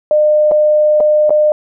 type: tone with dropouts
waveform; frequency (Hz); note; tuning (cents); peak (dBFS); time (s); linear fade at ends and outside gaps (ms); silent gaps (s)
sine; 605; D#5; -49; -7; 0.11-1.52; 1; 0.513-0.518 / 1.003-1.006 / 1.295-1.305
effects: none